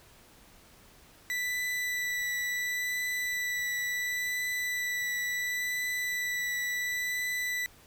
40% pulse tone with vibrato, 1975.5 Hz, B6, in tune, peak -29 dBFS, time 1.3-7.66 s, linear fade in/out 0 ms, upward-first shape triangle, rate 0.71 Hz, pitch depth 13 cents each way, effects pink hiss -57 dBFS RMS until 7.86 s

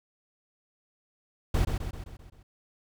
brown noise with echo, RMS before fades -24 dBFS, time 1.54-1.65 s, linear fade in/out 5 ms, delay 130 ms, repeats 6, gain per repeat -5 dB, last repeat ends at 2.43 s, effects none

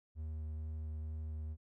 triangle tone with vibrato, 77.78 Hz, D#2, in tune, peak -37 dBFS, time 0.15-1.57 s, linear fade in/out 50 ms, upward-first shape sine, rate 2.2 Hz, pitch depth 11 cents each way, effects none

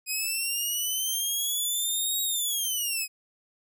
10% pulse linear two-way sweep, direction up then down, 2502 to 3811 to 2502 Hz, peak -19 dBFS, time 0.06-3.08 s, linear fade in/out 50 ms, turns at 2.22 s, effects none

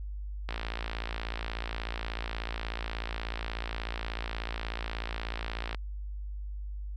click train, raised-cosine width 0.3 ms, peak -19 dBFS, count 298, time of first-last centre 0.49-5.747 s, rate 56.5 Hz, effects added 50 Hz sine -35 dBFS peak until 6.96 s

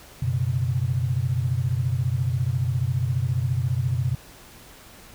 sine chord, F# suspended fourth, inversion none, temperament equal with one note detuned, 92.5 / 124.04 / 138.59 Hz, F#2 / B2 / C#3, 0 / +8 / 0 cents, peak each -27 / -23 / -28 dBFS, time 0.22-4.15 s, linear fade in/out 5 ms, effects pink hiss -47 dBFS RMS until 5.14 s

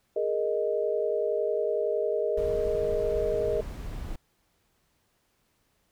sine chord, Ab suspended second, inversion none, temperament equal, 415.3 / 466.2 / 622.3 Hz, Ab4 / Bb4 / Eb5, 0 / 0 / 0 cents, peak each -29 dBFS, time 0.16-3.61 s, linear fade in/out 5 ms
brown noise, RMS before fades -36 dBFS, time 2.37-4.16 s, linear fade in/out 5 ms
effects pink hiss -71 dBFS RMS until 5.91 s

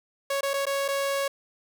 sawtooth tone with dropouts, 554.4 Hz, C#5, in tune, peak -21 dBFS, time 0.3-1.28 s, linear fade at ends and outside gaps 5 ms, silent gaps 0.409-0.43 / 0.535-0.538 / 0.655-0.666 / 0.881-0.885 s, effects none

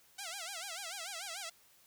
5% pulse tone with vibrato, 727 Hz, F#5, 31 cents flat, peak -29 dBFS, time 0.18-1.5 s, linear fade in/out 10 ms, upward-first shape sine, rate 6.8 Hz, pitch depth 200 cents each way, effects white hiss -65 dBFS RMS until 1.86 s

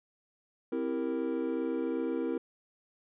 triangle chord, C dominant seventh, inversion none, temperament equal, 261.6 / 329.6 / 392 / 466.2 Hz, C4 / E4 / G4 / Bb4, 0 / 0 / 0 / 0 cents, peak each -33 / -32 / -38 / -33 dBFS, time 0.72-2.38 s, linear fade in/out 5 ms, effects resampled to 8000 Hz

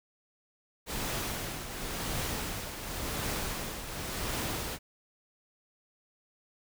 pink noise with tremolo, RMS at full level -33 dBFS, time 0.86-4.79 s, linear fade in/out 50 ms, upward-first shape triangle, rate 0.92 Hz, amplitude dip 60%, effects none

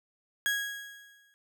35% pulse tone with exponential decay, 1651 Hz, G#6, 11 cents flat, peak -23 dBFS, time 0.46-1.34 s, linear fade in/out 0 ms, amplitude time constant 190 ms, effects none

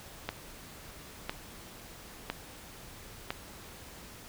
click train, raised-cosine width 0.3 ms, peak -16 dBFS, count 4, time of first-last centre 0.29-3.305 s, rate 0.995 Hz, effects pink hiss -49 dBFS RMS until 4.28 s

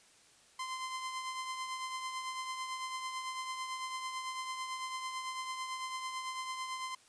sawtooth tone with tremolo, 1037 Hz, C6, 16 cents flat, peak -32 dBFS, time 0.59-6.95 s, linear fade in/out 5 ms, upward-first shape triangle, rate 9 Hz, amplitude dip 50%, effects white hiss -63 dBFS RMS until 7.08 s + resampled to 22050 Hz

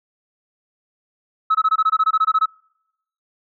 sine tone bursts, 1291 Hz, E6, 37 cents flat, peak -11 dBFS, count 14, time 1.5-2.459 s, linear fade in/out 10 ms, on 49 ms, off 21 ms, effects noise-tail reverb RT60 0.8 s tail -26 dB re dry + tanh soft clip ceiling -10 dBFS

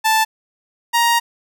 sawtooth tone pair in turn, 880 / 938.3 Hz, A5 / A#5, 0 / +11 cents, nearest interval minor second, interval 111 cents, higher second, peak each -9 dBFS, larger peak neither, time 0.04-0.25 / 0.93-1.2 s, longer second, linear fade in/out 20 ms, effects none

